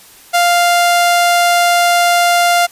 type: tone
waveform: sawtooth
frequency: 698 Hz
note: F5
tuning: 1 cent flat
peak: -5 dBFS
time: 0.33-2.67 s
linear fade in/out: 20 ms
effects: white hiss -41 dBFS RMS until 2.71 s + resampled to 32000 Hz